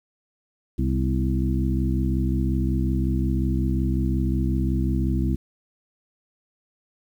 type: harmonic tone with a mistuned harmonic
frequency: 65.5 Hz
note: C2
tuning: 2 cents sharp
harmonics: 1 / 2 / 3 / 4 / 5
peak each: -23 / -26 / -28 / -29 / -30 dBFS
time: 0.78-5.36 s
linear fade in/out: 10 ms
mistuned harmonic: 4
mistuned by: -53 cents
effects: 9-bit